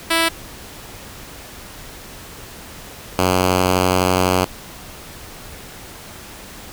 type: tone pair in turn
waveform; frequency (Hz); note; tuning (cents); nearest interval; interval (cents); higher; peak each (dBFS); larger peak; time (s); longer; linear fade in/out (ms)
5% pulse; 329.6 / 91.93; E4 / F#2; 0 / -11; octave + minor seventh; 2211; first; -3; neither; 0.1-0.29 / 3.18-4.45; second; 10
effects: pink hiss -37 dBFS RMS until 6.72 s